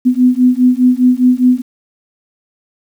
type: beating tone pair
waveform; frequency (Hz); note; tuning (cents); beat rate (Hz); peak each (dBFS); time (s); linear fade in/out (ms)
sine; 248.5 / 253.4; B3 / B3; +11 / +45; 4.9; -10; 0.05-1.62; 20
effects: 7-bit